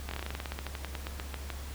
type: slowing click train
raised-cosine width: 0.3 ms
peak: -20 dBFS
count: 21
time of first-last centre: 0.09-1.502 s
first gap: 22 ms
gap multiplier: 1.11
effects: added 69 Hz sine -39 dBFS peak until 1.74 s + pink hiss -47 dBFS RMS until 1.74 s